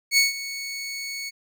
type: tone with ADSR envelope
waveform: 20% pulse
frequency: 2217 Hz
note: C#7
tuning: in tune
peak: -9 dBFS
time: 0.11-1.31 s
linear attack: 64 ms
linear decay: 150 ms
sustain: -16 dB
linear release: 29 ms
effects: none